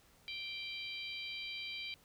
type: harmonic tone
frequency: 784 Hz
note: G5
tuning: in tune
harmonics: 3 / 4 / 5 / 6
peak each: -44 / -46 / -47 / -51 dBFS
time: 0.28-1.94 s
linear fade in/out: 0 ms
effects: pink hiss -66 dBFS RMS until 2.04 s